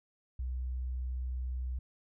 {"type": "tone", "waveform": "sine", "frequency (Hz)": 63, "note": "B1", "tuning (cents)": 35, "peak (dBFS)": -33, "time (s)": [0.39, 1.79], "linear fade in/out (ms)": 5, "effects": []}